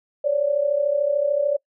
sine tone pair together, 547.5 / 581 Hz, C#5 / D5, -22 / -19 cents, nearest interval minor second, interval 103 cents, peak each -23 / -19 dBFS, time 0.24-1.57 s, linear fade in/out 10 ms, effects noise-tail reverb RT60 0.1 s tail -25 dB re dry

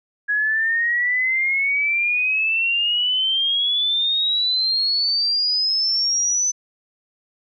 sine exponential sweep, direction up, 1665 to 6090 Hz, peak -17 dBFS, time 0.28-6.52 s, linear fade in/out 20 ms, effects none

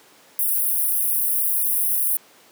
white high-pass noise, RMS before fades -21 dBFS, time 0.39-2.17 s, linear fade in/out 2 ms, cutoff 9400 Hz, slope 96 dB/octave, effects pink hiss -51 dBFS RMS until 2.51 s + high-pass 300 Hz 12 dB/octave

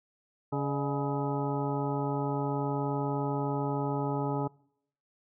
harmonic tone with a mistuned harmonic, 140.5 Hz, C#3, 24 cents sharp, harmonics 1 / 2 / 3 / 4 / 5 / 6 / 7 / 9, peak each -32 / -34 / -35 / -40 / -46 / -36 / -42 / -42 dBFS, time 0.52-4.48 s, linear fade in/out 10 ms, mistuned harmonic 4, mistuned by +100 cents, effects noise-tail reverb RT60 0.7 s tail -24 dB re dry

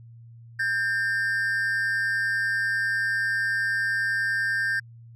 triangle tone pair together, 1589.8 / 1800 Hz, G6 / A6, +24 / +39 cents, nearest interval major second, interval 215 cents, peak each -23 / -25 dBFS, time 0.59-4.8 s, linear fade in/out 10 ms, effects added 116 Hz sine -44 dBFS peak until 5.15 s

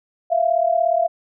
sine tone pair together, 659.3 / 696.3 Hz, E5 / F5, 0 / -5 cents, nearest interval minor second, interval 95 cents, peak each -18 dBFS, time 0.3-1.08 s, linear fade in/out 20 ms, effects none

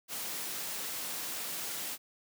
white high-pass noise, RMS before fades -38 dBFS, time 0.08-1.98 s, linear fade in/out 50 ms, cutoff 130 Hz, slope 24 dB/octave, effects none

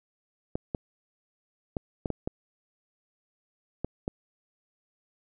clicks, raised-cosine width 2 ms, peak -16 dBFS, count 8, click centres 0.555 / 0.748 / 1.768 / 2.058 / 2.103 / 2.275 / 3.846 / 4.079 s, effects none

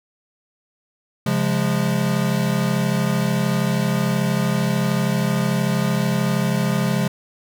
square chord, Db major, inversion none, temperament equal with one note detuned, 136.05 / 174.61 / 207.7 Hz, Db3 / F3 / Ab3, -32 / 0 / 0 cents, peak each -23 dBFS, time 1.26-7.08 s, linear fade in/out 5 ms, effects none

